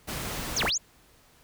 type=noise; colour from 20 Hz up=pink; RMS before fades=-34 dBFS; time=0.07-0.71 s; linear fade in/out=20 ms
type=linear two-way sweep; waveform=sine; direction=down then up; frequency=7330 to 73.7 to 7330 Hz; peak=-24 dBFS; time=0.56-0.78 s; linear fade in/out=10 ms; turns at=0.64 s
effects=pink hiss -59 dBFS RMS until 1.43 s